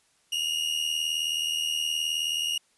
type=tone pair together; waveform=40% pulse; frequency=2821 / 2900 Hz; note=F7 / F#7; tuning=+17 / -35 cents; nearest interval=unison; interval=48 cents; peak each=-28 dBFS; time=0.32-2.58 s; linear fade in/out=5 ms; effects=white hiss -66 dBFS RMS until 2.77 s + resampled to 24000 Hz